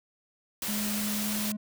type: noise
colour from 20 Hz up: white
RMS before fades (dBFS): -33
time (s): 0.62-1.52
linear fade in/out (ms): 2
type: tone with pitch glide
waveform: triangle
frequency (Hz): 209.2 to 211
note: G#3 to G#3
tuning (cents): +13 to +28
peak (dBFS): -29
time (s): 0.68-1.57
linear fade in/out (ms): 10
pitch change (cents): +15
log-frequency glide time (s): 1.14-1.44
effects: none